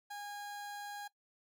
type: tone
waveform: 30% pulse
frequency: 819 Hz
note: G#5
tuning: 24 cents flat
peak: -40 dBFS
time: 0.1-1.08 s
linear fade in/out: 10 ms
effects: noise-tail reverb RT60 0.1 s tail -18 dB re dry